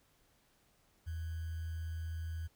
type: tone with sample-and-hold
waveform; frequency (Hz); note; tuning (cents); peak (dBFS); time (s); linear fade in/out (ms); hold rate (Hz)
sine; 81.6; E2; -17; -37; 1.06-2.48; 20; 1575
effects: pink hiss -71 dBFS RMS until 2.55 s